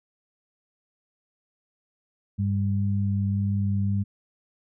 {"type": "tone pair together", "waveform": "sine", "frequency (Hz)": [99.9, 198.88], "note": ["G2", "G3"], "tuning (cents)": [33, 25], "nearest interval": "octave", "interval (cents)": 1192, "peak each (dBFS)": [-23, -27], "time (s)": [2.38, 4.04], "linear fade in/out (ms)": 20, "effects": []}